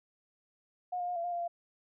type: tone with pitch steps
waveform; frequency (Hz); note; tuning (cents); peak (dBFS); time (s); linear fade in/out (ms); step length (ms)
sine; 722 / 708 / 714 / 680 / 705 / 693 / 689; F#5 / F5 / F5 / F5 / F5 / F5 / F5; -43 / +23 / +38 / -46 / +16 / -14 / -24; -32; 0.92-1.48; 10; 80
effects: none